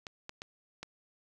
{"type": "clicks", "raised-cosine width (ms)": 0.2, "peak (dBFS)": -24, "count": 4, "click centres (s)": [0.068, 0.294, 0.419, 0.83], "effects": []}